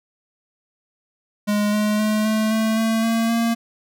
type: tone with pitch steps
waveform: square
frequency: 207.7 / 210.8 / 214 / 217.3 / 220.6 / 223.9 / 227.3 / 230.7 Hz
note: G#3 / G#3 / A3 / A3 / A3 / A3 / A#3 / A#3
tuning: 0 / +26 / -48 / -21 / +5 / +30 / -43 / -18 cents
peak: -18 dBFS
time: 1.47-3.55 s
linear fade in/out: 20 ms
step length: 260 ms
effects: none